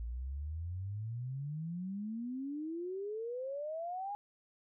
sine exponential sweep, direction up, 55.6 to 830.6 Hz, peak -37 dBFS, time 0-4.15 s, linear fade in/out 0 ms, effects none

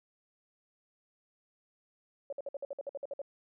sine tone bursts, 560 Hz, C#5, 18 cents sharp, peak -35 dBFS, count 12, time 2.3-3.217 s, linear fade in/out 2 ms, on 26 ms, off 55 ms, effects none

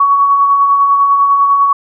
sine tone with tremolo, 1121 Hz, C#6, 19 cents sharp, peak -5 dBFS, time 0-1.73 s, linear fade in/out 5 ms, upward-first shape sine, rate 10 Hz, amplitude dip 35%, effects none

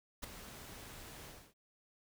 pink noise with ADSR envelope, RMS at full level -40 dBFS, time 0.22-1.54 s, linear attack 19 ms, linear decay 8 ms, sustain -11 dB, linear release 290 ms, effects none

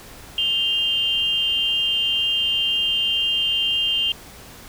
sine tone pair together, 2809 / 3151 Hz, F7 / G7, +9 / +8 cents, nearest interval major second, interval 199 cents, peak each -21 dBFS, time 0.38-4.12 s, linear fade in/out 2 ms, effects pink hiss -42 dBFS RMS until 4.68 s

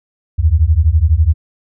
sine beating tone pair, 73.42 / 85.42 Hz, D2 / F2, 0 / -38 cents, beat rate 12 Hz, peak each -11 dBFS, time 0.38-1.34 s, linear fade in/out 20 ms, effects none

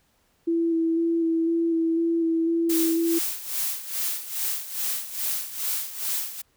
sine tone with vibrato, 330.9 Hz, E4, 7 cents sharp, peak -20 dBFS, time 0.47-3.19 s, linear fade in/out 10 ms, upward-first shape square, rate 2 Hz, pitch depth 15 cents each way
blue noise with tremolo, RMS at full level -26 dBFS, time 2.69-6.42 s, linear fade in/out 10 ms, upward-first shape sine, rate 2.4 Hz, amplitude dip 75%
effects pink hiss -66 dBFS RMS until 6.56 s

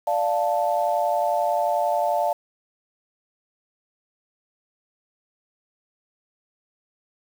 sine chord, D minor, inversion none, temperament equal, 587.3 / 698.5 / 880 Hz, D5 / F5 / A5, 0 / 0 / 0 cents, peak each -24 / -23 / -25 dBFS, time 0.07-2.33 s, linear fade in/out 5 ms, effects 7-bit

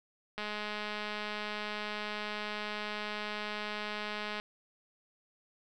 click train, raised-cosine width 0.3 ms, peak -22 dBFS, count 845, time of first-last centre 0.38-4.399 s, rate 210 Hz, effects none

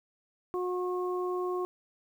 harmonic tone, 362 Hz, F#4, 38 cents flat, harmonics 1 / 2 / 3, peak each -30 / -41 / -37 dBFS, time 0.54-1.65 s, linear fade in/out 0 ms, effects 10-bit

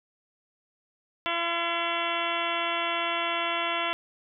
harmonic tone with a mistuned harmonic, 339.7 Hz, F4, 48 cents flat, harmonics 1 / 2 / 3 / 4 / 5 / 6 / 7 / 8 / 9 / 10, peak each -39 / -33 / -33 / -33 / -39 / -36 / -37 / -34 / -37 / -37 dBFS, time 1.26-3.93 s, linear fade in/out 0 ms, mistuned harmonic 7, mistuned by -75 cents, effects none

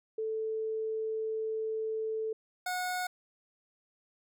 sine / 25% pulse tone pair in turn, 440 / 728.7 Hz, A4 / F#5, 0 / -27 cents, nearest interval major sixth, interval 873 cents, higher second, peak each -31 / -28 dBFS, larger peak second, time 0.18-2.33 / 2.66-3.07 s, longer first, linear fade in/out 5 ms, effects none

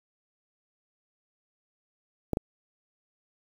clicks, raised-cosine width 2 ms, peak -13 dBFS, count 2, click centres 2.333 / 2.371 s, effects 7-bit

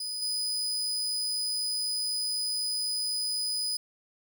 35% pulse tone with level steps, 4978 Hz, D#8, in tune, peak -31 / -27 dBFS, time 0-3.77 s, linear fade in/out 5 ms, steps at 0.22 s, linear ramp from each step 2 ms, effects none

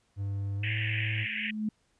triangle tone with pitch glide, 99.5 to 108.51 Hz, G2 to A2, +26 to -24 cents, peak -28 dBFS, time 0.16-1.27 s, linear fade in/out 50 ms, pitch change +150 cents, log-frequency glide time 0.57-0.69 s
white band-pass noise, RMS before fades -34 dBFS, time 0.63-1.51 s, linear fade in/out 5 ms, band 1700 to 2900 Hz, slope 96 dB/octave
sine tone with exponential growth, 214.5 Hz, A3, 44 cents flat, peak -26 dBFS, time 0.95-1.69 s, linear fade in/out 5 ms, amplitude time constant 160 ms
effects pink hiss -71 dBFS RMS until 1.99 s + resampled to 22050 Hz

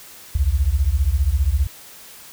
sine beating tone pair, 61.74 / 76.74 Hz, B1 / D#2, 0 / -23 cents, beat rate 15 Hz, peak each -18 / -18 dBFS, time 0.35-1.67 s, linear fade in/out 5 ms, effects white hiss -42 dBFS RMS until 2.32 s

